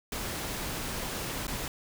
pink noise with dropouts, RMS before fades -35 dBFS, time 0.12-1.68 s, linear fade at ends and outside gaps 2 ms, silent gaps 1.469-1.479 s, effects none

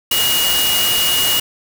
sine tone in noise, 2880 Hz, F#7, 47 cents flat, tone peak -16 dBFS, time 0.11-1.4 s, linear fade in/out 5 ms, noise white, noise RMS -18 dBFS, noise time 0.11-1.4 s, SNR -1 dB, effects none

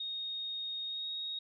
sine tone with pitch glide, 3721 to 3758 Hz, A#7 to A#7, -4 to +13 cents, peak -36 dBFS, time 0-1.39 s, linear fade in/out 5 ms, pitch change +17 cents, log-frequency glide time 0.86-1.06 s, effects none

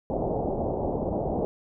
white low-pass noise, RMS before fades -28 dBFS, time 0.1-1.45 s, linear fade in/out 0 ms, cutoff 770 Hz, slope 48 dB/octave, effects none

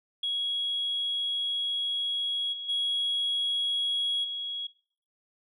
sine tone with level steps, 3322 Hz, G#7, in tune, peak -26 / -34 / -24 / -31 dBFS, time 0.23-4.67 s, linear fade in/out 5 ms, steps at 2.52 / 2.68 / 4.23 s, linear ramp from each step 20 ms, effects noise-tail reverb RT60 0.5 s tail -19 dB re dry + tanh soft clip ceiling -22 dBFS

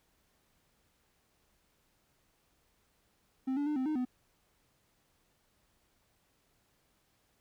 triangle tone with pitch steps, 262.6 / 288.1 / 300 / 259.7 / 307.8 / 251.3 Hz, C4 / D4 / D4 / C4 / D#4 / B3, +6 / -33 / +37 / -13 / -19 / +30 cents, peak -28 dBFS, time 3.47-4.052 s, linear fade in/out 10 ms, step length 97 ms, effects pink hiss -73 dBFS RMS until 7.4 s

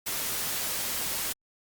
white noise, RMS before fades -31 dBFS, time 0.06-1.33 s, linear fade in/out 10 ms, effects Opus 48 kbps

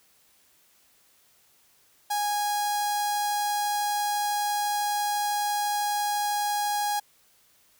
sawtooth tone with notch filter, 826 Hz, G#5, 10 cents flat, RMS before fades -27 dBFS, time 2.1-7 s, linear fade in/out 10 ms, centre 2200 Hz, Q 0.88, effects white hiss -62 dBFS RMS until 7.79 s

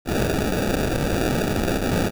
white noise with sample-and-hold, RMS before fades -22 dBFS, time 0.05-2.11 s, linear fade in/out 50 ms, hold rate 1050 Hz, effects none

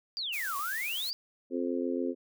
sine exponential two-way sweep, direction down then up, 4889 to 1076 to 4889 Hz, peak -32 dBFS, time 0.17-1.13 s, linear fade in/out 0 ms, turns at 0.57 s
blue noise, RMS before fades -40 dBFS, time 0.32-1.11 s, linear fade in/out 20 ms
clicks, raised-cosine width 0.5 ms, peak -37 dBFS, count 2, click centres 0.592 / 0.595 s
harmonic tone, 87.2 Hz, F2, 2 cents flat, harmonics 3 / 4 / 5 / 6, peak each -32 / -34 / -36 / -38 dBFS, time 1.5-2.15 s, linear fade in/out 50 ms
effects none

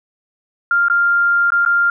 sine tone with dropouts, 1396.9 Hz, F6, in tune, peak -11 dBFS, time 0.71-1.9 s, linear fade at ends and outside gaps 2 ms, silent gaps 0.884-0.899 / 1.504-1.52 / 1.651-1.661 s, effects none

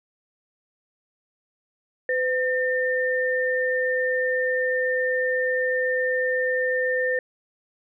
sine tone pair together, 507.1 / 1807 Hz, B4 / A6, +46 / +46 cents, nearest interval octave + minor seventh, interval 2200 cents, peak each -23 / -24 dBFS, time 2.09-7.19 s, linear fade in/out 2 ms, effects none

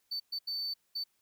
triangle tone bursts at uneven times, 4535 Hz, C#8, 39 cents sharp, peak -32 dBFS, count 4, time 0.11-0.2 / 0.32-0.39 / 0.47-0.74 / 0.95-1.04 s, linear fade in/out 10 ms, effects white hiss -75 dBFS RMS until 1.21 s

